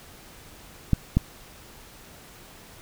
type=clicks; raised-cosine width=5 ms; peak=-6 dBFS; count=2; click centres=0.933 / 1.17 s; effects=pink hiss -48 dBFS RMS until 2.81 s